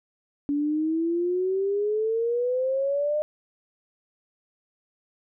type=exponential sweep; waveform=sine; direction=up; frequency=284.4 to 610 Hz; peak=-22 dBFS; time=0.49-3.22 s; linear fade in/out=0 ms; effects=none